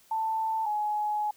sine tone pair in turn, 886 / 841.9 Hz, A5 / G#5, +12 / +23 cents, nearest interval minor second, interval 89 cents, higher first, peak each -26 dBFS, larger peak neither, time 0.11-0.66 / 0.66-1.31 s, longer second, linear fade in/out 5 ms, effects white hiss -60 dBFS RMS until 1.36 s

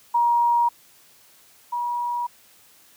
sine tone pair in turn, 948 / 961.2 Hz, A#5 / B5, +29 / -47 cents, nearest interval unison, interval 24 cents, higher second, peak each -16 / -23 dBFS, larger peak first, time 0.14-0.69 / 1.72-2.27 s, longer neither, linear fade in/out 10 ms, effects white hiss -54 dBFS RMS until 2.96 s + high-pass 60 Hz 12 dB/octave

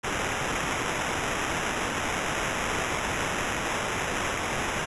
white noise with sample-and-hold, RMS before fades -29 dBFS, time 0.03-4.86 s, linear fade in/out 20 ms, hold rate 4410 Hz, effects resampled to 24000 Hz

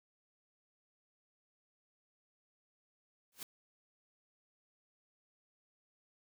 white noise with exponential growth, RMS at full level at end -40 dBFS, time 3.32-3.43 s, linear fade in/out 2 ms, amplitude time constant 22 ms, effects none

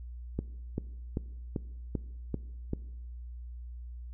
click train, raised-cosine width 3 ms, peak -18 dBFS, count 7, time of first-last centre 0.39-2.734 s, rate 2.56 Hz, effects noise-tail reverb RT60 1.0 s tail -20 dB re dry + added 60 Hz sine -40 dBFS peak until 4.13 s

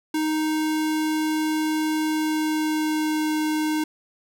square tone with pitch glide, 311.1 to 308.6 Hz, D#4 to D#4, 0 to -14 cents, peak -22 dBFS, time 0.14-3.84 s, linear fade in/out 5 ms, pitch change -14 cents, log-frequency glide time 2.04-3.38 s, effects none

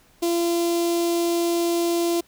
sawtooth tone with notch filter, 341.5 Hz, F4, 39 cents flat, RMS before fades -22 dBFS, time 0.22-2.21 s, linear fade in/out 10 ms, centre 1600 Hz, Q 0.5, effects pink hiss -57 dBFS RMS until 2.27 s

